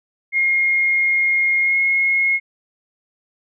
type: tone with pitch glide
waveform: sine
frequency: 2140 to 2161 Hz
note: C7 to C#7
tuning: +38 to -45 cents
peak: -14 dBFS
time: 0.32-2.4 s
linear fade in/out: 50 ms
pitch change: +17 cents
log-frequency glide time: 1.61-1.77 s
effects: none